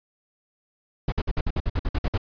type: noise bursts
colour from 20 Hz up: brown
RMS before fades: -23 dBFS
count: 12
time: 1.08-2.178 s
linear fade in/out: 5 ms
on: 42 ms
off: 54 ms
effects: resampled to 11025 Hz